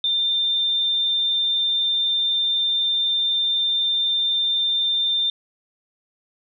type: tone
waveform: sine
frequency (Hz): 3592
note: A7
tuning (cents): +35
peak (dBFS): -18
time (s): 0.04-5.3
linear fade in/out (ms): 2
effects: none